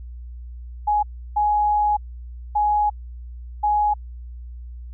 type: tone bursts at uneven times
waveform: sine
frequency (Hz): 836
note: G#5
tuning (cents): +11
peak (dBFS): -16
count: 4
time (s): 0.87-1.03 / 1.36-1.97 / 2.55-2.9 / 3.63-3.94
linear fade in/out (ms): 10
effects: added 60 Hz sine -33 dBFS peak until 4.93 s